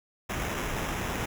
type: noise with sample-and-hold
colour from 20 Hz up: pink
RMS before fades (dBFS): -32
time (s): 0.29-1.26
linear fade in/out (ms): 10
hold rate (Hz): 4410
effects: none